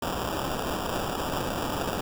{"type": "noise with sample-and-hold", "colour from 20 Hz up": "blue", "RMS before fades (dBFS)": -30, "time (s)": [0.02, 2.01], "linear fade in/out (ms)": 5, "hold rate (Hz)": 2100, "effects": []}